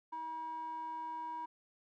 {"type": "tone with band-pass filter", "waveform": "square", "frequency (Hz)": 320, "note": "D#4", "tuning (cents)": 49, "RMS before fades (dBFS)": -42, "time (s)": [0.12, 1.46], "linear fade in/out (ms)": 10, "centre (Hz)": 990, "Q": 7.2, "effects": []}